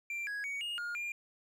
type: tone with pitch steps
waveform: triangle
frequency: 2361 / 1661 / 2244 / 2852 / 1422 / 2399 Hz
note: D7 / G#6 / C#7 / F7 / F6 / D7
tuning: +9 / 0 / +21 / +36 / +31 / +36 cents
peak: -34 dBFS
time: 0.1-1.12 s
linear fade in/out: 2 ms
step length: 170 ms
effects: none